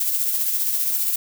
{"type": "noise with tremolo", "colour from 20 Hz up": "violet", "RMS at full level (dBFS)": -20, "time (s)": [0, 1.16], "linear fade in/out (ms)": 5, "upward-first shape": "triangle", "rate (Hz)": 15, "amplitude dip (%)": 45, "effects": []}